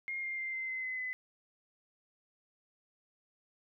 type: tone with pitch steps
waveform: sine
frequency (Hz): 2132 / 2112 / 2093 / 2074 / 2055 / 2036 / 2017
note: C7 / C7 / C7 / C7 / C7 / C7 / B6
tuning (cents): +32 / +16 / 0 / -16 / -32 / -48 / +36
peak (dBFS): -35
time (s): 0.08-1.13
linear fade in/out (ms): 0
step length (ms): 150
effects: none